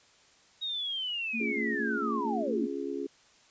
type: linear sweep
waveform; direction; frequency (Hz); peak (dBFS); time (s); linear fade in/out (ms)
sine; down; 3787 to 205.8; -31; 0.61-2.67; 20
type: tone bursts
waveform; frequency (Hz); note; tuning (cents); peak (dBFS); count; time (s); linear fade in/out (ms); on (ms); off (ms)
sine; 226.9; A#3; -47; -32; 6; 1.33-2.665; 20; 200; 27
type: chord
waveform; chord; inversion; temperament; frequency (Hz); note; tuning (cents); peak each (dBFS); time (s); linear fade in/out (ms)
sine; Db major; none; just; 277.2 / 346.5 / 415.8; Db4 / F4 / Ab4; 0 / -14 / +2; -36 / -37 / -36; 1.4-3.07; 5
effects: white hiss -61 dBFS RMS until 3.5 s + resampled to 16000 Hz